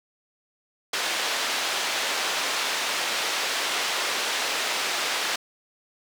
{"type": "band-pass noise", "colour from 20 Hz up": "white", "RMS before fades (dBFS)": -27, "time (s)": [0.93, 5.36], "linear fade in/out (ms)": 5, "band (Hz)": [440, 4300], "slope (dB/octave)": 12, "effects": []}